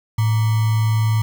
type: tone with sample-and-hold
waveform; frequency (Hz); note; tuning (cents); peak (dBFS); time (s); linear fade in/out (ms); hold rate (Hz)
sine; 110; A2; 0; -14; 0.18-1.22; 5; 1050
effects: none